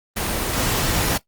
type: noise with level steps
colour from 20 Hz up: pink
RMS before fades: -23 / -21 dBFS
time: 0.16-1.18 s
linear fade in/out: 10 ms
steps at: 0.56 s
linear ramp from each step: 20 ms
effects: noise-tail reverb RT60 0.1 s tail -17 dB re dry + Opus 24 kbps